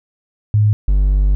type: tone pair in turn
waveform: sine / triangle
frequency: 105.5 / 49.02 Hz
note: G#2 / G1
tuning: +28 / +1 cents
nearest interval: octave + minor second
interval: 1327 cents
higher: first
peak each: -9 / -8 dBFS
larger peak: second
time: 0.54-0.73 / 0.88-1.35 s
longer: second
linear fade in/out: 0 ms
effects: none